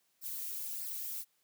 violet noise with flanger, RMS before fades -40 dBFS, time 0.21-1.25 s, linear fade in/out 50 ms, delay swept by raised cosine 0.29 to 3.29 ms, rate 1.6 Hz, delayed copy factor -0.75, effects white hiss -75 dBFS RMS until 1.43 s + high-pass 100 Hz 12 dB/octave

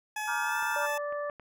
20% pulse tone with pitch glide, 851 to 873.9 Hz, G#5 to A5, +42 to -12 cents, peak -27 dBFS, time 0.16-0.98 s, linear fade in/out 5 ms, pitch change +46 cents, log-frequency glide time 0.41-0.57 s
sine chord, G minor seventh, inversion first, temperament just, 940.8 / 1176 / 1411.2 / 1568 Hz, Bb5 / D6 / F6 / G6, +16 / +2 / +18 / 0 cents, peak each -34 / -39 / -33 / -37 dBFS, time 0.27-0.87 s, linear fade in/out 20 ms
clicks, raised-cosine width 0.5 ms, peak -34 dBFS, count 4, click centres 0.628 / 1.125 / 1.298 / 1.397 s
harmonic tone, 584 Hz, D5, 10 cents flat, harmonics 1 / 2 / 3, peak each -32 / -38 / -42 dBFS, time 0.76-1.3 s, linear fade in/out 2 ms
effects none

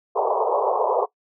pink band-pass noise, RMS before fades -21 dBFS, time 0.15-1.06 s, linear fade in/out 20 ms, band 400 to 1100 Hz, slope 96 dB/octave, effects noise-tail reverb RT60 0.1 s tail -20 dB re dry

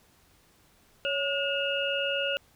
sine tone cluster, 558 / 1440 / 2637 / 2846 Hz, C#5 / F#6 / E7 / F7, +11 / -47 / 0 / +32 cents, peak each -30 / -33 / -35 / -31 dBFS, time 1.05-2.37 s, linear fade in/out 0 ms, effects pink hiss -62 dBFS RMS until 2.55 s

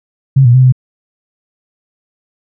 sine tone with pitch steps, 135 / 120.4 / 129.2 / 127.8 Hz, C#3 / B2 / C3 / C3, -45 / -44 / -21 / -40 cents, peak -3 dBFS, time 0.36-0.724 s, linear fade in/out 10 ms, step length 91 ms, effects none

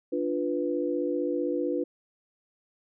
sine chord, B diminished, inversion first, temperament equal, 293.7 / 349.2 / 493.9 Hz, D4 / F4 / B4, 0 / 0 / 0 cents, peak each -30 dBFS, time 0.12-1.84 s, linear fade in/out 10 ms, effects none

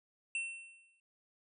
square tone with exponential decay, 2700 Hz, E7, 41 cents sharp, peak -33 dBFS, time 0.35-1 s, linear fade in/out 2 ms, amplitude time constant 140 ms, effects resampled to 24000 Hz

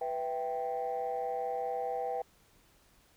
sine chord, E minor, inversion second, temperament equal, 493.9 / 659.3 / 784 Hz, B4 / E5 / G5, 0 / 0 / 0 cents, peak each -35 / -38 / -34 dBFS, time 0.01-2.22 s, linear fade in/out 5 ms, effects tanh soft clip ceiling -26 dBFS + pink hiss -65 dBFS RMS until 3.16 s

